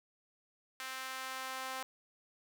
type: tone with high-pass filter sweep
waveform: sawtooth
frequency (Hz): 261.6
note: C4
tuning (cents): 0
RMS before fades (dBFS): -42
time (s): 0.8-1.83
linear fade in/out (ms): 0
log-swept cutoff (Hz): 1500 to 880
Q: 1.2
effects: none